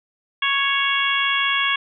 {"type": "harmonic tone", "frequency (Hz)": 554.4, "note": "C#5", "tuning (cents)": 0, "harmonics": [2, 3, 4, 5, 6], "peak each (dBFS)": [-24, -24, -24, -24, -24], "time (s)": [0.42, 1.76], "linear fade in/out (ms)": 5, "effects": []}